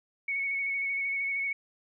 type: tone with vibrato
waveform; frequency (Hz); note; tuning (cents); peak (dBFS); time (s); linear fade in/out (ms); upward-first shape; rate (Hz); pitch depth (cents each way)
sine; 2217; C#7; 0; -28; 0.28-1.53; 5; square; 13; 16
effects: none